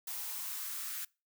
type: noise with high-pass filter sweep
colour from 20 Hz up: blue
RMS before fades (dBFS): -40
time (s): 0.07-1.05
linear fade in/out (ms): 5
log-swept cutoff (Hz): 740 to 1500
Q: 2.6
effects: noise-tail reverb RT60 0.3 s tail -25 dB re dry